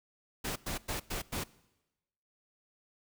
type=noise bursts; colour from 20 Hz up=pink; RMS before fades=-36 dBFS; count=5; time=0.44-1.44 s; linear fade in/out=10 ms; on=120 ms; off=100 ms; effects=noise-tail reverb RT60 1.0 s tail -21 dB re dry